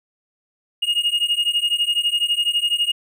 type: beating tone pair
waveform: triangle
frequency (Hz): 2852 / 2864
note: F7 / F7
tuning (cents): +36 / +43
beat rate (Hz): 12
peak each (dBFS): -19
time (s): 0.82-2.92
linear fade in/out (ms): 10
effects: none